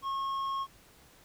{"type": "tone with tanh clipping", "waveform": "sine", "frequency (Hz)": 1087, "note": "C#6", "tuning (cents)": -34, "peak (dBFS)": -32, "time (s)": [0.02, 0.67], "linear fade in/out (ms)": 50, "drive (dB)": 7, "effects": ["pink hiss -59 dBFS RMS until 1.24 s"]}